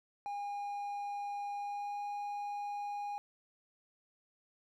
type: tone with pitch glide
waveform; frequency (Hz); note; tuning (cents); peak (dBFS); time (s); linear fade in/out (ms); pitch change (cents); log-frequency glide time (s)
triangle; 813 to 818.7; G#5 to G#5; -37 to -25; -35; 0.26-3.18; 0; +12; 1.55-2.02
effects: none